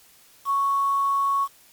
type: tone with quantisation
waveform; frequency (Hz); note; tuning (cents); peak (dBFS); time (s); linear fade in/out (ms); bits
sine; 1108.7; C#6; 0; -19; 0.45-1.48; 50; 7
effects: white hiss -54 dBFS RMS until 1.72 s + MP3 96 kbps